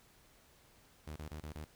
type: tone bursts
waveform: sawtooth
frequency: 76.6 Hz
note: D#2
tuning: 27 cents flat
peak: -39 dBFS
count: 5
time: 1.07-1.644 s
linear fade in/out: 5 ms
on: 90 ms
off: 31 ms
effects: pink hiss -65 dBFS RMS until 1.75 s